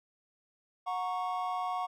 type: chord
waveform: triangle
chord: F# major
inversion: none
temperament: equal with one note detuned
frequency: 730.2 / 932.3 / 1108.7 Hz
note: F#5 / A#5 / C#6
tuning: -23 / 0 / 0 cents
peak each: -32 / -38 / -34 dBFS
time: 0.86-1.87 s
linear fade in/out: 20 ms
effects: none